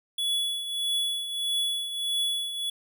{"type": "tone with tremolo", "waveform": "square", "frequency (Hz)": 3400, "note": "G#7", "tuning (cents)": 40, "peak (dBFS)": -24, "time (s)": [0.18, 2.7], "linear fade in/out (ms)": 5, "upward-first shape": "triangle", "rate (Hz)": 1.6, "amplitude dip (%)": 65, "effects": []}